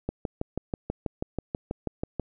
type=click train; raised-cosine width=2 ms; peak=-15 dBFS; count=14; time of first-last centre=0.09-2.197 s; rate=6.17 Hz; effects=none